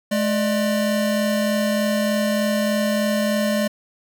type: tone pair together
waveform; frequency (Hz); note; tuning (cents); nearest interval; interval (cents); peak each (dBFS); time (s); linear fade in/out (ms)
square; 212.8 / 595.1; G#3 / D5; +42 / +23; octave + tritone; 1781; -21 / -23; 0.11-3.68; 10
effects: none